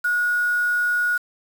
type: tone with quantisation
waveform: sine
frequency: 1450 Hz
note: F#6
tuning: 35 cents flat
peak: -18 dBFS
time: 0.04-1.18 s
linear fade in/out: 10 ms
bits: 6
effects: none